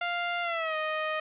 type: tone with pitch glide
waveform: 15% pulse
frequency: 698 to 621.8 Hz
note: F5 to D#5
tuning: -1 to -1 cents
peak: -22 dBFS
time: 0.01-1.2 s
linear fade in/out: 5 ms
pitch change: -200 cents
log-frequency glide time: 0.42-0.76 s
effects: resampled to 8000 Hz + 10-bit